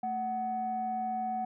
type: tone pair together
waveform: sine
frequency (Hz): 221.4 / 744.7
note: A3 / F#5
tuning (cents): +11 / +11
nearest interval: octave + major sixth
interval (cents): 2100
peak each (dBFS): -38 / -30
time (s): 0.03-1.45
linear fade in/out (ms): 5
effects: tanh soft clip ceiling -25 dBFS